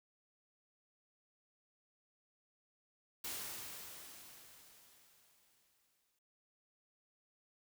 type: noise with exponential decay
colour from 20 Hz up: white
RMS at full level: -42 dBFS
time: 3.24-6.19 s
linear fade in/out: 5 ms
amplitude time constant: 640 ms
effects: none